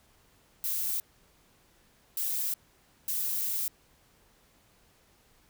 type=noise bursts at uneven times; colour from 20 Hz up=violet; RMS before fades=-31 dBFS; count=3; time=0.64-1 / 2.17-2.54 / 3.08-3.68 s; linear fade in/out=2 ms; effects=pink hiss -64 dBFS RMS until 5.49 s